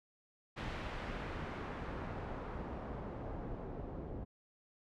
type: noise with low-pass filter sweep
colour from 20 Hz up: pink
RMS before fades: -43 dBFS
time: 0.56-4.25 s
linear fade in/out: 20 ms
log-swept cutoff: 2700 to 520 Hz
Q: 0.84
effects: none